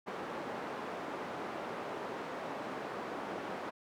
white band-pass noise, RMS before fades -41 dBFS, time 0.06-3.71 s, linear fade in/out 20 ms, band 220 to 940 Hz, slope 12 dB/octave, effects none

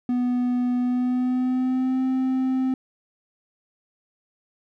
triangle tone with pitch glide, 246.9 to 260.2 Hz, B3 to C4, 0 to -9 cents, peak -18 dBFS, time 0.09-2.74 s, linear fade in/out 2 ms, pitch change +91 cents, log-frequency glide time 0.79-2.03 s, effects none

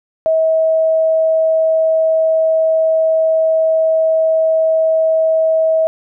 sine tone, 642 Hz, E5, 46 cents flat, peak -10 dBFS, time 0.26-5.87 s, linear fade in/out 0 ms, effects none

